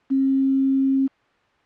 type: tone with quantisation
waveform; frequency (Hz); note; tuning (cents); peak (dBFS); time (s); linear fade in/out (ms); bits
sine; 268.9; C4; +47; -16; 0.1-1.08; 20; 7
effects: white hiss -60 dBFS RMS until 1.65 s + low-pass 2000 Hz 12 dB/octave